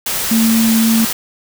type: tone in noise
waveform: sine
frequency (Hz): 225.4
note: A3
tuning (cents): +42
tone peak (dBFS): -10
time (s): 0.31-1.05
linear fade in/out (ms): 5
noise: white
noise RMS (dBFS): -19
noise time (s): 0.06-1.13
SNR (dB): +6
effects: none